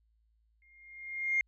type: tone with exponential growth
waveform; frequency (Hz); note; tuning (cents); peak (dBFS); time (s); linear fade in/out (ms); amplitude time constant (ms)
sine; 2124; C7; +25; -23; 0.62-1.41; 1; 170
effects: tanh soft clip ceiling -20 dBFS + added 55 Hz sine -68 dBFS peak until 1.47 s